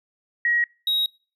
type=tone pair in turn; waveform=sine / triangle; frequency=1900 / 3800 Hz; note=A#6 / A#7; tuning=+33 / +33 cents; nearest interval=octave; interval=1200 cents; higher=second; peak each=-18 / -18 dBFS; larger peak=neither; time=0.45-0.64 / 0.87-1.06 s; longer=neither; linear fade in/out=2 ms; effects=noise-tail reverb RT60 0.4 s tail -26 dB re dry